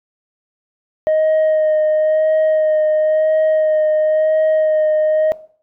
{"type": "tone with vibrato", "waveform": "sine", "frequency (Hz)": 622.3, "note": "D#5", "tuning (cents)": 0, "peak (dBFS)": -9, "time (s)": [1.07, 5.32], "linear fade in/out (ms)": 0, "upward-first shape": "sine", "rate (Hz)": 0.97, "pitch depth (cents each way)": 15, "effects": ["noise-tail reverb RT60 0.5 s tail -19 dB re dry", "tanh soft clip ceiling -10 dBFS"]}